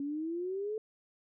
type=exponential sweep; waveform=sine; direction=up; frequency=277.2 to 440.8 Hz; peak=-33 dBFS; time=0-0.78 s; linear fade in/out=2 ms; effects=none